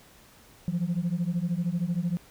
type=beating tone pair; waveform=sine; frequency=167.2 / 180.2 Hz; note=E3 / F#3; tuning=+25 / -45 cents; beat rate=13 Hz; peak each=-27 dBFS; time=0.68-2.17 s; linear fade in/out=0 ms; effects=tanh soft clip ceiling -21 dBFS + pink hiss -55 dBFS RMS until 2.3 s